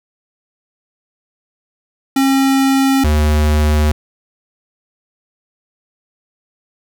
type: tone pair in turn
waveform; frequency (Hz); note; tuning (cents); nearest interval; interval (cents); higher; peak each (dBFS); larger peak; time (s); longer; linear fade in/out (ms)
square; 269.9 / 75.59; C#4 / D#2; -46 / -49; octave + minor seventh; 2203; first; -11; neither; 2.16-3.04 / 3.04-3.92; neither; 5
effects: none